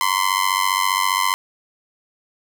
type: tone with amplitude modulation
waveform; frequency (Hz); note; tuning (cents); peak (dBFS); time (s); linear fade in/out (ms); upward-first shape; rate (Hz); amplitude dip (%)
sawtooth; 1031; C6; -26; -9; 0.01-1.34; 0; sine; 95; 100
effects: 7-bit